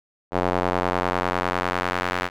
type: tone with band-pass filter sweep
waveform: square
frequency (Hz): 45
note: F#1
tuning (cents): -47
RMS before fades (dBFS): -24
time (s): 0.31-2.3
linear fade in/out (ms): 50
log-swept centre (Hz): 710 to 1600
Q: 0.99
effects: none